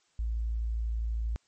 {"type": "tone", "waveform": "sine", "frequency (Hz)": 56.2, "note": "A1", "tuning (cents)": 37, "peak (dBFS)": -28, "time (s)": [0.19, 1.36], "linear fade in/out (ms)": 0, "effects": ["white hiss -70 dBFS RMS until 1.47 s", "MP3 32 kbps"]}